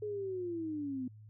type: linear sweep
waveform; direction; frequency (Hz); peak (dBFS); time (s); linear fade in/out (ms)
sine; down; 426.6 to 247.9; -35; 0.02-1.08; 5
effects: added 107 Hz sine -51 dBFS peak until 1.29 s